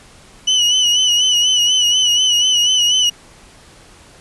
35% pulse tone with vibrato, 2960 Hz, F#7, in tune, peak -9 dBFS, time 0.47-3.1 s, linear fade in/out 10 ms, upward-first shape sine, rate 4.1 Hz, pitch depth 54 cents each way, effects pink hiss -44 dBFS RMS until 4.2 s + resampled to 24000 Hz

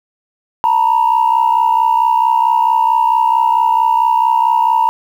sine tone pair together, 899.5 / 964 Hz, A5 / B5, +38 / -42 cents, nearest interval minor second, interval 120 cents, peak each -11 dBFS, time 0.64-4.89 s, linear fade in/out 0 ms, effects tanh soft clip ceiling -4 dBFS + 7-bit

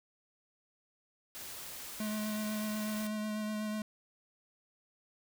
white noise, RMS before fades -45 dBFS, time 1.35-3.07 s, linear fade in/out 0 ms
square tone with vibrato, 213.3 Hz, G#3, 46 cents sharp, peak -35 dBFS, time 2-3.82 s, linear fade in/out 2 ms, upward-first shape sine, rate 8.1 Hz, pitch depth 16 cents each way
effects none

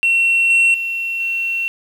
sine tone with level steps, 2720 Hz, F7, 46 cents flat, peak -10 / -7 / -19 / -17 dBFS, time 0.03-1.68 s, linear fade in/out 0 ms, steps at 0.5 / 0.74 / 1.2 s, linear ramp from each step 2 ms, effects tanh soft clip ceiling -9 dBFS + 7-bit

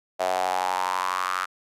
sawtooth tone with high-pass filter sweep, 92.2 Hz, F#2, 6 cents flat, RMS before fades -26 dBFS, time 0.19-1.46 s, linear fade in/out 20 ms, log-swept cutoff 650 to 1300 Hz, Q 5.5, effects low-pass 12000 Hz 12 dB/octave

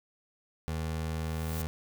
25% pulse tone, 80 Hz, D#2, 49 cents sharp, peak -28 dBFS, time 0.68-1.67 s, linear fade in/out 0 ms
blue noise with exponential growth, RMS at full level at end -39 dBFS, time 0.97-1.62 s, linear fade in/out 5 ms, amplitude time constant 140 ms
effects none

